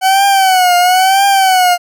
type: tone with vibrato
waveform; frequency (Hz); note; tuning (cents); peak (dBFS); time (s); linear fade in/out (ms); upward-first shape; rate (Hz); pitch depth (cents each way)
40% pulse; 751; F#5; +26; -6; 0.01-1.78; 50; triangle; 1; 110
effects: none